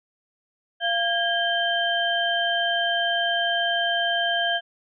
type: tone cluster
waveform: sine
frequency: 688 / 1626 / 3125 Hz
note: F5 / G#6 / G7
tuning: -26 / -37 / -6 cents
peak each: -25 dBFS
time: 0.8-4.61 s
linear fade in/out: 50 ms
effects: none